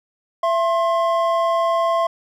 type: tone pair together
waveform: triangle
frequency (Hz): 670 / 1062.6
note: E5 / C6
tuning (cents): +28 / +26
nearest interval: minor sixth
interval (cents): 798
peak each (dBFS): -16 / -18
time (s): 0.43-2.07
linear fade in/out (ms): 5
effects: none